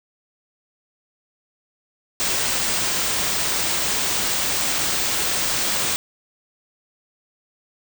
white band-stop noise, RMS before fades -22 dBFS, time 2.2-5.96 s, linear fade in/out 0 ms, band 9500 to 15000 Hz, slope 96 dB/octave, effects none

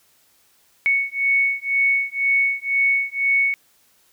sine beating tone pair, 2217 / 2219 Hz, C#7 / C#7, 0 / +1 cents, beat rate 2 Hz, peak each -20 dBFS, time 0.86-3.54 s, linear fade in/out 0 ms, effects white hiss -59 dBFS RMS until 4.12 s

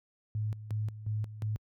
sine tone with tremolo, 107.1 Hz, A2, 46 cents flat, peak -29 dBFS, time 0.35-1.56 s, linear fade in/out 0 ms, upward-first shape square, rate 2.8 Hz, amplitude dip 75%, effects high-pass 60 Hz 12 dB/octave

